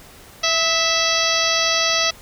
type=harmonic tone with a mistuned harmonic; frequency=659.3 Hz; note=E5; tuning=in tune; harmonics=1 / 2 / 3 / 4 / 5 / 6 / 7 / 8 / 9; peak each=-25 / -25 / -25 / -25 / -25 / -25 / -25 / -25 / -25 dBFS; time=0.43-2.11 s; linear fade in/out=10 ms; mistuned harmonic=2; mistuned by=-39 cents; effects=pink hiss -44 dBFS RMS until 2.21 s